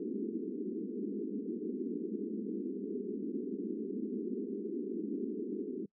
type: band-pass noise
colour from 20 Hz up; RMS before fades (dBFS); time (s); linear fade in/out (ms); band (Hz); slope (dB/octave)
pink; -38; 0-5.86; 5; 200 to 430; 96
effects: noise-tail reverb RT60 0.1 s tail -25 dB re dry